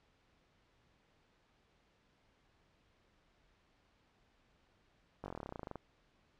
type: slowing click train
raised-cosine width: 1 ms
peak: -29 dBFS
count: 18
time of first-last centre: 5.24-5.757 s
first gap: 20 ms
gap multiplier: 1.05
effects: pink hiss -72 dBFS RMS until 6.39 s + low-pass 4000 Hz 12 dB/octave